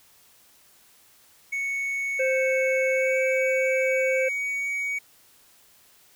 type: tone with pitch glide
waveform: triangle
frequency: 2217 to 2249 Hz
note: C#7 to C#7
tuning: 0 to +24 cents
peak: -24 dBFS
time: 1.52-4.99 s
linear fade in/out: 10 ms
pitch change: +24 cents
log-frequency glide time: 2.92-3.15 s
type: harmonic tone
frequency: 523.3 Hz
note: C5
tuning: in tune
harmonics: 1 / 3 / 5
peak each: -22 / -34 / -37 dBFS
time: 2.19-4.29 s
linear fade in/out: 10 ms
effects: white hiss -57 dBFS RMS until 6.15 s